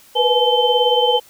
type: tone cluster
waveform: sine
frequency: 481.4 / 499.4 / 853 / 3088 Hz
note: B4 / B4 / G#5 / G7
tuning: -44 / +19 / +46 / -27 cents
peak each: -18 dBFS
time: 0.15-1.2 s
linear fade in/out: 20 ms
effects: white hiss -48 dBFS RMS until 1.29 s